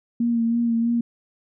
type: tone with vibrato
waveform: sine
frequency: 232.8 Hz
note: A#3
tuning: 2 cents flat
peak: -18 dBFS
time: 0.2-1.01 s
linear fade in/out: 5 ms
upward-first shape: sine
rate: 3.1 Hz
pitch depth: 27 cents each way
effects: none